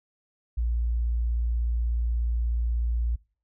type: tone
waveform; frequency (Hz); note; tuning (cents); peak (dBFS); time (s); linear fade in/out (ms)
sine; 58.27; A#1; 0; -23; 0.57-3.16; 10
effects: noise-tail reverb RT60 0.4 s tail -24 dB re dry